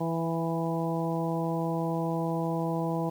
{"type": "harmonic tone with a mistuned harmonic", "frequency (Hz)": 164.81, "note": "E3", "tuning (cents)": 0, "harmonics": [1, 2, 3, 4, 5, 6], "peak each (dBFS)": [-30, -33, -35, -36, -37, -38], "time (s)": [0, 3.1], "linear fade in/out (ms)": 10, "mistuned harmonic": 4, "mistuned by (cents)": 16, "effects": ["9-bit"]}